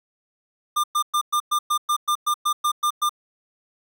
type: tone bursts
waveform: square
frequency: 1199 Hz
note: D6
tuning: 36 cents sharp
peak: -19 dBFS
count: 13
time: 0.76-3.094 s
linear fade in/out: 10 ms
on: 78 ms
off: 110 ms
effects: none